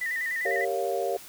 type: tone with vibrato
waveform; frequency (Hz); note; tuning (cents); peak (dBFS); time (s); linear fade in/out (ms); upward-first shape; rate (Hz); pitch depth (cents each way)
sine; 1912; A#6; +43; -27; 0.01-0.65; 5; square; 10; 67
type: chord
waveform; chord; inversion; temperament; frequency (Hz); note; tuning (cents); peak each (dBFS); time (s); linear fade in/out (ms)
sine; G half-diminished seventh; none; equal with one note detuned; 392 / 466.2 / 559.2 / 698.5; G4 / Bb4 / Db5 / F5; 0 / 0 / +15 / 0; -31; 0.45-1.17; 5
effects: white hiss -46 dBFS RMS until 1.28 s